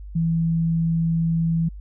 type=tone; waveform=sine; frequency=164.81 Hz; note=E3; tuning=in tune; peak=-18 dBFS; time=0.15-1.69 s; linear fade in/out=10 ms; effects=added 50 Hz sine -34 dBFS peak until 1.8 s